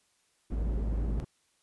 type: low-pass noise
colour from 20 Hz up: white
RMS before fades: -38 dBFS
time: 0.5-1.25 s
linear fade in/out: 10 ms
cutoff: 220 Hz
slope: 12 dB/octave
type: tone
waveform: sine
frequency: 54 Hz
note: A1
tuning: 32 cents flat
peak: -28 dBFS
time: 0.52-1.2 s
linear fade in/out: 0 ms
effects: white hiss -71 dBFS RMS until 1.62 s + resampled to 24000 Hz